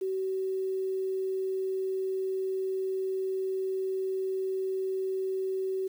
sine tone with quantisation, 380 Hz, F#4, 46 cents sharp, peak -28 dBFS, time 0.01-5.88 s, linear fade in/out 10 ms, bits 9, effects none

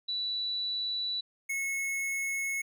sine / square tone pair in turn, 3951 / 2187 Hz, B7 / C#7, 0 / -24 cents, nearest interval minor seventh, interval 1024 cents, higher first, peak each -30 / -31 dBFS, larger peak first, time 0.08-1.21 / 1.49-2.62 s, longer neither, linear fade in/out 10 ms, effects none

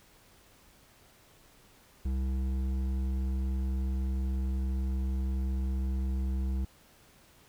triangle tone with hard clipping, 65.41 Hz, C2, in tune, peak -30 dBFS, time 2.05-6.65 s, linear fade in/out 5 ms, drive 13 dB, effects pink hiss -60 dBFS RMS until 7.48 s

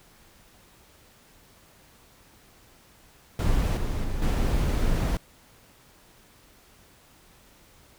brown noise with level steps, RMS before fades -23 / -28 / -30 / -23 dBFS, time 3.39-5.17 s, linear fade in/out 2 ms, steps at 3.77 / 4.04 / 4.22 s, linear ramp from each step 2 ms, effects pink hiss -56 dBFS RMS until 7.98 s

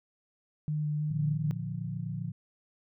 sine tone with vibrato, 150.7 Hz, D3, 45 cents sharp, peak -28 dBFS, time 0.68-1.51 s, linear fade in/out 0 ms, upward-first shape square, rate 3.1 Hz, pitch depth 10 cents each way
sine chord, Bb major, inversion none, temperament equal with one note detuned, 114.67 / 146.83 / 174.61 Hz, Bb2 / D3 / F3, -28 / 0 / 0 cents, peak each -37 dBFS, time 1.1-2.32 s, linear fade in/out 10 ms
effects none

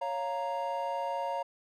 triangle chord, Bb minor, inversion first, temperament equal, 554.4 / 698.5 / 932.3 Hz, Db5 / F5 / Bb5, 0 / 0 / 0 cents, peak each -34 / -35 / -32 dBFS, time 0.01-1.43 s, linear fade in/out 10 ms, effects none

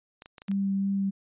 clicks, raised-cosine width 0.2 ms, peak -27 dBFS, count 6, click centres 0.221 / 0.259 / 0.382 / 0.419 / 0.483 / 0.515 s
sine tone with vibrato, 196.3 Hz, G3, 3 cents sharp, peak -24 dBFS, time 0.48-1.11 s, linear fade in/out 20 ms, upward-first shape sine, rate 2.9 Hz, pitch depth 9 cents each way
effects resampled to 8000 Hz

